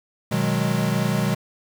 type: chord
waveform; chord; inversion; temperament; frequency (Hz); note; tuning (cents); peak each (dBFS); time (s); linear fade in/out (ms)
square; G# minor seventh; first; equal; 123.47 / 155.56 / 185 / 207.7; B2 / D#3 / F#3 / G#3; 0 / 0 / 0 / 0; -26; 0.31-1.35; 10
effects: 7-bit